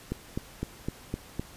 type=click train; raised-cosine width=3 ms; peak=-17 dBFS; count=6; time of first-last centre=0.12-1.396 s; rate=3.92 Hz; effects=pink hiss -50 dBFS RMS until 1.56 s + resampled to 32000 Hz